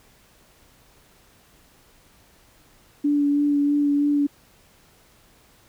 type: tone with vibrato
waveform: sine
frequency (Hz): 288.7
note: D4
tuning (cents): -30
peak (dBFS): -17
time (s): 3.04-4.27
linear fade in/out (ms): 10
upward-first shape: sine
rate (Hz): 3.1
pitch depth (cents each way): 15
effects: pink hiss -56 dBFS RMS until 5.68 s